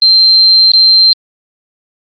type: tone with dropouts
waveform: sine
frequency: 4142 Hz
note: C8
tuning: 18 cents flat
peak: -3 dBFS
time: 0.02-1.13 s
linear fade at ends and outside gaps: 1 ms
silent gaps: 0.718-0.735 s
effects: Opus 32 kbps